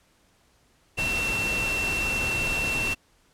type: tone in noise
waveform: sine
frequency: 2705 Hz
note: E7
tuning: 44 cents sharp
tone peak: -25 dBFS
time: 0.97-2.95 s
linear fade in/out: 20 ms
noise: pink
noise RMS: -31 dBFS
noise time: 0.97-2.95 s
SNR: +3 dB
effects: pink hiss -63 dBFS RMS until 3.33 s + low-pass 11000 Hz 12 dB/octave